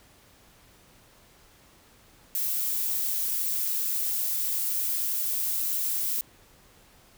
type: noise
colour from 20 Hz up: violet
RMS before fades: -28 dBFS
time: 2.35-6.21 s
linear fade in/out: 0 ms
effects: pink hiss -57 dBFS RMS until 7.17 s